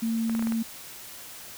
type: tone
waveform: sine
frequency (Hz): 226.9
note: A#3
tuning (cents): -47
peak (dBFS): -24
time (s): 0.02-0.63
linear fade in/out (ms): 10
type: clicks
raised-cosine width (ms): 0.5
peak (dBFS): -21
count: 6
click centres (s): 0.296 / 0.351 / 0.394 / 0.425 / 0.471 / 0.522
effects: white hiss -43 dBFS RMS until 1.57 s